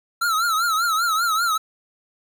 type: tone with vibrato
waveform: square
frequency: 1337 Hz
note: E6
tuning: 24 cents sharp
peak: -19 dBFS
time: 0.21-1.58 s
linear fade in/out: 10 ms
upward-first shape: triangle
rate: 5.1 Hz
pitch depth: 130 cents each way
effects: 8-bit